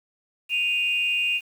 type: tone pair together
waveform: sine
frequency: 2489 / 2794 Hz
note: D#7 / F7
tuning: 0 / 0 cents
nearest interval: major second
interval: 200 cents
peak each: -23 dBFS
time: 0.49-1.41 s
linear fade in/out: 50 ms
effects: tanh soft clip ceiling -14 dBFS + 8-bit